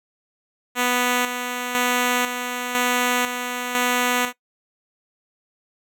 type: tone with tremolo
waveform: 5% pulse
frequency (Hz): 246.9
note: B3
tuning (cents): 0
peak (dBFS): -7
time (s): 0.75-4.33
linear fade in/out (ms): 50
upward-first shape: square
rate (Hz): 1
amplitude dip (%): 55
effects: noise-tail reverb RT60 0.1 s tail -19 dB re dry